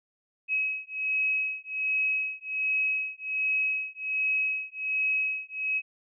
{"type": "beating tone pair", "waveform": "sine", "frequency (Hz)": [2554, 2555.3], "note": ["D#7", "D#7"], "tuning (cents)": [45, 46], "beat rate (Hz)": 1.3, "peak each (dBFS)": -29, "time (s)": [0.48, 5.82], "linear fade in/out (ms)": 50, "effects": []}